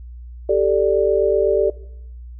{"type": "chord", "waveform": "sine", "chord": "G suspended second", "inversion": "none", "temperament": "equal", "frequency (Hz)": [392, 440, 587.3], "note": ["G4", "A4", "D5"], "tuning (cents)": [0, 0, 0], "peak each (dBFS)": -18, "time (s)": [0.49, 1.7], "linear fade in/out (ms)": 5, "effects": ["noise-tail reverb RT60 0.7 s tail -19 dB re dry", "added 60 Hz sine -33 dBFS peak until 2.39 s"]}